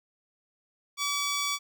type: tone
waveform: 10% pulse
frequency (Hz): 1144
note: D6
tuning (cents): -46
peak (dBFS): -19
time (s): 0.97-1.59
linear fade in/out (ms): 50
effects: none